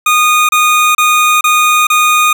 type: tone bursts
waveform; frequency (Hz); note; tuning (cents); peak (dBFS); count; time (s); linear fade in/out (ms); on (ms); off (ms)
25% pulse; 1231; D#6; -19; -3; 5; 0.06-2.33; 5; 430; 30
effects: none